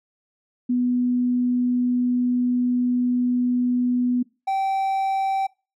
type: tone pair in turn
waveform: sine / triangle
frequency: 246.9 / 775.3 Hz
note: B3 / G5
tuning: 0 / -19 cents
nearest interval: octave + minor sixth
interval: 1981 cents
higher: second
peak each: -18 dBFS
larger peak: neither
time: 0.69-4.23 / 4.47-5.47 s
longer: first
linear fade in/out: 10 ms
effects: noise-tail reverb RT60 0.3 s tail -23 dB re dry